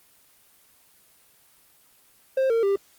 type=tone with pitch steps; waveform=triangle; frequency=529 / 457.9 / 396.3 Hz; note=C5 / A#4 / G4; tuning=+19 / -31 / +19 cents; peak=-17 dBFS; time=2.37-2.76 s; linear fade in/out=5 ms; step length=130 ms; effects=white hiss -58 dBFS RMS until 2.98 s + Opus 24 kbps